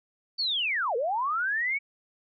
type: linear two-way sweep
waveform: sine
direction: down then up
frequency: 4593 to 440 to 2273 Hz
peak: -25 dBFS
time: 0.38-1.79 s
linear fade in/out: 20 ms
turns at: 0.96 s
effects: none